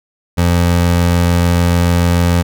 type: tone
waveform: 25% pulse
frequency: 86.8 Hz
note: F2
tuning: 10 cents flat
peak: -6 dBFS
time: 0.37-2.43 s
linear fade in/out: 20 ms
effects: none